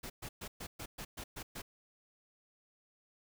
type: noise bursts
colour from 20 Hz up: pink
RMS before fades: -44 dBFS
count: 9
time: 0.03-1.62 s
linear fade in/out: 10 ms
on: 70 ms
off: 120 ms
effects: none